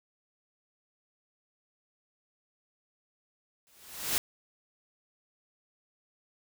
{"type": "noise with exponential growth", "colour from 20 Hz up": "white", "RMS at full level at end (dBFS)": -26, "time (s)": [3.67, 4.18], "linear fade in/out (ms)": 0, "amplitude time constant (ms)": 110, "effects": []}